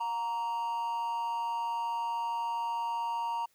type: tone with amplitude modulation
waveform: triangle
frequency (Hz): 932.3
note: A#5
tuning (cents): 0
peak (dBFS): -26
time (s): 0-3.46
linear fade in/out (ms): 10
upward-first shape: sine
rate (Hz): 213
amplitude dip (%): 55
effects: white hiss -70 dBFS RMS until 3.54 s